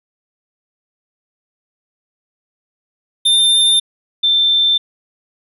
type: tone pair in turn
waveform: square / sine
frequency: 3597 / 3560 Hz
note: A7 / A7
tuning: +37 / +20 cents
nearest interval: unison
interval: 17 cents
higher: first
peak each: -10 dBFS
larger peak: neither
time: 3.25-3.8 / 4.23-4.78 s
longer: neither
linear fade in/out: 10 ms
effects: resampled to 32000 Hz